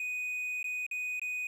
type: tone with dropouts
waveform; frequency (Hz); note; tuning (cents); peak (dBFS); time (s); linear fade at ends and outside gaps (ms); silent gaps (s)
triangle; 2489; D#7; 0; -31; 0-1.47; 2; 0.629-0.642 / 0.865-0.912 / 1.196-1.216
effects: 11-bit